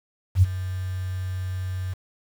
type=tone with ADSR envelope; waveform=sine; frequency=92.5 Hz; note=F#2; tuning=in tune; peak=-10 dBFS; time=0.35-1.94 s; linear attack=75 ms; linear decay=25 ms; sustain=-16 dB; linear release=11 ms; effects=7-bit